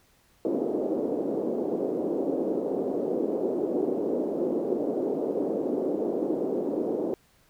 pink band-pass noise, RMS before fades -28 dBFS, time 0.45-7.14 s, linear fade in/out 0 ms, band 290 to 490 Hz, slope 24 dB/octave, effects pink hiss -63 dBFS RMS until 7.49 s

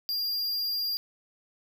square tone, 4795 Hz, D8, 35 cents sharp, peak -28 dBFS, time 0.09-0.97 s, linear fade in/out 0 ms, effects none

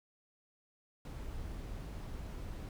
brown noise, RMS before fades -43 dBFS, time 1.05-2.69 s, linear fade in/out 2 ms, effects none

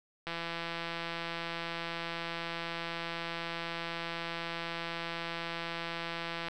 click train, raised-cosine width 0.3 ms, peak -21 dBFS, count 1045, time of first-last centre 0.27-6.484 s, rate 168 Hz, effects none

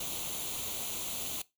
white noise with comb filter, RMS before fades -37 dBFS, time 0-1.42 s, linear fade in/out 5 ms, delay 0.29 ms, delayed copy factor +0.7, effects noise-tail reverb RT60 0.2 s tail -19 dB re dry

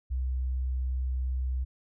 sine tone, 64.1 Hz, C2, 35 cents flat, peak -26 dBFS, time 0.1-1.65 s, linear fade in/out 20 ms, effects tanh soft clip ceiling -23 dBFS

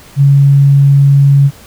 sine tone, 139.8 Hz, C#3, 15 cents sharp, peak -3 dBFS, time 0.16-1.51 s, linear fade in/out 50 ms, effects pink hiss -38 dBFS RMS until 1.66 s

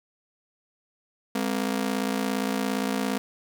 sawtooth ring-modulated tone, 233.1 Hz, A#3, in tune, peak -18 dBFS, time 1.35-3.18 s, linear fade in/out 0 ms, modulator 28.7 Hz, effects none

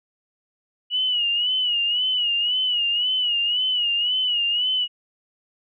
sine tone with vibrato, 2918 Hz, F#7, 25 cents flat, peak -19 dBFS, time 0.9-4.88 s, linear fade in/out 50 ms, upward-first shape sine, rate 1.9 Hz, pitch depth 76 cents each way, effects none

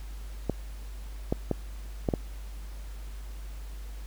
clicks, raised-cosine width 2 ms, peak -12 dBFS, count 5, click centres 0.497 / 1.325 / 1.513 / 2.088 / 2.138 s, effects added 50 Hz sine -37 dBFS peak until 4.06 s + pink hiss -53 dBFS RMS until 4.06 s

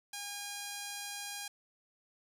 5% pulse tone, 813 Hz, G#5, 37 cents flat, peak -28 dBFS, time 0.13-1.48 s, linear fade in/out 5 ms, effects none

